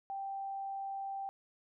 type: tone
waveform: sine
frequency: 784 Hz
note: G5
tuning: in tune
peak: -37 dBFS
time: 0.1-1.29 s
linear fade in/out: 0 ms
effects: none